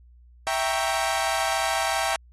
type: chord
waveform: sawtooth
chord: E diminished seventh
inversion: none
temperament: equal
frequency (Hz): 659.3 / 784 / 932.3 / 1108.7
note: E5 / G5 / Bb5 / Db6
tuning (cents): 0 / 0 / 0 / 0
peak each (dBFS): -24 / -23 / -27 / -29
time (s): 0.47-2.16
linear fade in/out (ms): 0
effects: added 60 Hz sine -49 dBFS peak until 2.32 s + AAC 32 kbps